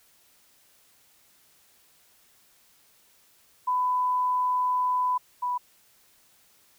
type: tone pair in turn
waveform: sine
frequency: 1000 / 987.4 Hz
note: B5 / B5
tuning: +21 / -1 cents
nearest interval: unison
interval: 22 cents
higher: first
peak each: -22 / -25 dBFS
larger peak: first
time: 3.67-5.18 / 5.42-5.58 s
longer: first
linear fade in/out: 10 ms
effects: white hiss -61 dBFS RMS until 6.78 s